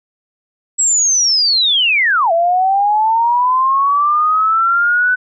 sine linear two-way sweep, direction down then up, 7810 to 659.3 to 1505 Hz, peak -10 dBFS, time 0.78-5.16 s, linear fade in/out 20 ms, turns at 2.32 s, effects none

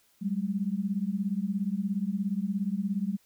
sine beating tone pair, 190 / 207 Hz, F#3 / G#3, +46 / -5 cents, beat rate 17 Hz, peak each -30 dBFS, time 0.21-3.17 s, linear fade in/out 20 ms, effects white hiss -66 dBFS RMS until 3.25 s

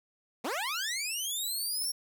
15% pulse linear sweep, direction up, 200.5 to 5588 Hz, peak -25 dBFS, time 0.44-1.92 s, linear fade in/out 10 ms, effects none

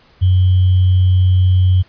sine tone with sample-and-hold, 92 Hz, F#2, 9 cents flat, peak -8 dBFS, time 0.21-1.83 s, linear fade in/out 20 ms, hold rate 3150 Hz, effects pink hiss -50 dBFS RMS until 1.88 s + resampled to 11025 Hz

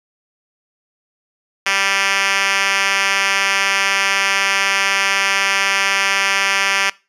5% pulse tone with band-pass filter, 196 Hz, G3, in tune, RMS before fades -17 dBFS, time 1.66-6.9 s, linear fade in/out 2 ms, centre 3100 Hz, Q 1.1, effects noise-tail reverb RT60 0.3 s tail -22 dB re dry + resampled to 32000 Hz

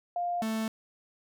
sine / 45% pulse tone pair in turn, 702 / 221.1 Hz, F5 / A3, +9 / +9 cents, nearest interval octave + minor sixth, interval 2000 cents, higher first, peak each -28 / -29 dBFS, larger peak first, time 0.16-0.42 / 0.42-0.68 s, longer neither, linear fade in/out 2 ms, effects none

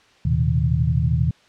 sine tone cluster, 78.2 / 116.6 / 129 / 159.1 Hz, D#2 / A#2 / C3 / D#3, +9 / +1 / -24 / +39 cents, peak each -22 dBFS, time 0.25-1.31 s, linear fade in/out 5 ms, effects white hiss -54 dBFS RMS until 1.48 s + low-pass 4000 Hz 12 dB/octave

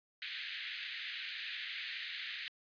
pink band-pass noise, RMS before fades -43 dBFS, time 0.22-2.48 s, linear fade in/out 0 ms, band 1700 to 4200 Hz, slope 48 dB/octave, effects resampled to 11025 Hz

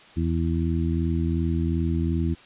harmonic tone, 82.7 Hz, E2, 6 cents sharp, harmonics 1 / 2 / 3 / 4, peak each -24 / -27 / -29 / -30 dBFS, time 0.16-2.35 s, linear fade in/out 20 ms, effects white hiss -49 dBFS RMS until 2.45 s + resampled to 8000 Hz

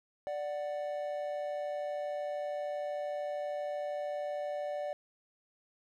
triangle tone pair together, 588.1 / 741 Hz, D5 / F#5, +2 / +2 cents, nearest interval major third, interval 400 cents, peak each -33 / -39 dBFS, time 0.27-4.93 s, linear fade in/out 0 ms, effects none

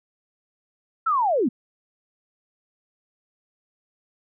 sine linear sweep, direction down, 1369 to 200 Hz, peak -18 dBFS, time 1.06-1.49 s, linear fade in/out 10 ms, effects none

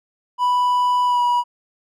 triangle tone with pitch glide, 987.8 to 971.4 Hz, B5 to B5, 0 to -29 cents, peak -13 dBFS, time 0.38-1.44 s, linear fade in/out 50 ms, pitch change -29 cents, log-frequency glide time 1.05-1.22 s, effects none

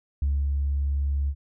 sine tone with ADSR envelope, 70.3 Hz, C#2, 25 cents sharp, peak -19 dBFS, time 0.22-1.35 s, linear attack 3 ms, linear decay 240 ms, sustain -2 dB, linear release 64 ms, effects tanh soft clip ceiling -18 dBFS

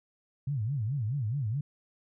sine tone with vibrato, 123.47 Hz, B2, in tune, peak -28 dBFS, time 0.47-1.61 s, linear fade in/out 5 ms, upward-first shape sine, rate 4.7 Hz, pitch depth 300 cents each way, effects none

